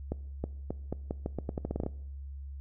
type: accelerating click train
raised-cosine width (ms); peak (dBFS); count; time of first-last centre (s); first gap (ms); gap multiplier
2; -19; 15; 0.12-1.864; 320; 0.83
effects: noise-tail reverb RT60 0.8 s tail -21 dB re dry + added 69 Hz sine -39 dBFS peak until 2.6 s